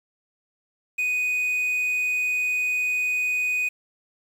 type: tone with quantisation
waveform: triangle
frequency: 2489 Hz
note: D#7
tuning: in tune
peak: -20 dBFS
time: 0.98-3.69 s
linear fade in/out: 10 ms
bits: 8
effects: none

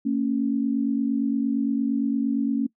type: tone pair together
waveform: sine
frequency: 228 / 276.7 Hz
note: A#3 / C#4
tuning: -38 / -3 cents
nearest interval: minor third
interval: 335 cents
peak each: -24 / -23 dBFS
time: 0.05-2.67 s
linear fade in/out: 10 ms
effects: noise-tail reverb RT60 0.1 s tail -22 dB re dry

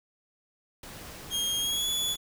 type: noise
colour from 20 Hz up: pink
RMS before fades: -44 dBFS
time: 0.83-2.16 s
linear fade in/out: 2 ms
type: tone with pitch glide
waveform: sawtooth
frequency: 3239 to 3424 Hz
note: G#7 to A7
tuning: -44 to -48 cents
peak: -24 dBFS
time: 1.3-2.17 s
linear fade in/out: 50 ms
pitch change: +96 cents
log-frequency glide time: 1.6-1.9 s
effects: none

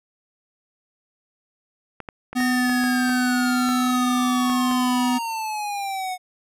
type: clicks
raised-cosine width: 0.5 ms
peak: -19 dBFS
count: 10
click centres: 2.003 / 2.088 / 2.33 / 2.405 / 2.696 / 2.839 / 3.094 / 3.69 / 4.498 / 4.713 s
type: tone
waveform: square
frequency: 250 Hz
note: B3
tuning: 21 cents sharp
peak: -20 dBFS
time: 2.35-5.19 s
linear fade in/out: 20 ms
type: exponential sweep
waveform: square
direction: down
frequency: 1865 to 730 Hz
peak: -26 dBFS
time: 2.36-6.18 s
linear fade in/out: 50 ms
effects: resampled to 32000 Hz

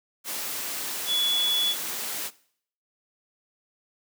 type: tone in noise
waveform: sine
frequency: 3411 Hz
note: G#7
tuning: 46 cents sharp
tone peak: -23 dBFS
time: 1.06-1.75 s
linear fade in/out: 50 ms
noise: white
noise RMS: -32 dBFS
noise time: 0.24-2.31 s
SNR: +6 dB
effects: noise-tail reverb RT60 0.6 s tail -20 dB re dry + high-pass 200 Hz 12 dB/octave

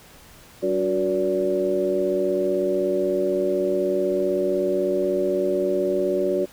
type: harmonic tone with a mistuned harmonic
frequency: 96 Hz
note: G2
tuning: 36 cents flat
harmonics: 2 / 3 / 4 / 5 / 6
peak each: -32 / -30 / -22 / -31 / -24 dBFS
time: 0.62-6.46 s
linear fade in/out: 20 ms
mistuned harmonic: 4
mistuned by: -76 cents
effects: pink hiss -48 dBFS RMS until 6.52 s

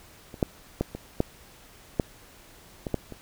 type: clicks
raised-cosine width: 2 ms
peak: -27 / -8 / -11 / -21 / -8 / -8 / -17 / -11 / -25 dBFS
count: 9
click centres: 0.342 / 0.428 / 0.81 / 0.95 / 1.204 / 1.998 / 2.868 / 2.943 / 3.123 s
effects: pink hiss -52 dBFS RMS until 3.21 s

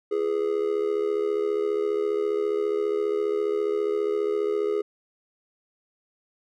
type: tone with amplitude modulation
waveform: triangle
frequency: 415.3 Hz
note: G#4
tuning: in tune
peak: -17 dBFS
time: 0.11-4.82 s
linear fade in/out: 10 ms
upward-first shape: sine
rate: 74.8 Hz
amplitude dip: 80%
effects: none

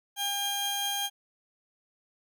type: tone pair together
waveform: sawtooth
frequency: 805 / 3215 Hz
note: G5 / G7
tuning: +46 / +43 cents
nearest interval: 2 octaves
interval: 2397 cents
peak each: -30 / -27 dBFS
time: 0.16-1.1 s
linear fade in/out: 50 ms
effects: none

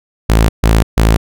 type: tone bursts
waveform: sawtooth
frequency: 55 Hz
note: A1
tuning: in tune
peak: -3 dBFS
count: 3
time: 0.29-1.17 s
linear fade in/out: 10 ms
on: 200 ms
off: 140 ms
effects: none

